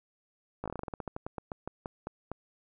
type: slowing click train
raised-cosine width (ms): 1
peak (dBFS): -22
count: 20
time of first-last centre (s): 0.64-2.316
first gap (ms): 17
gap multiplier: 1.16
effects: none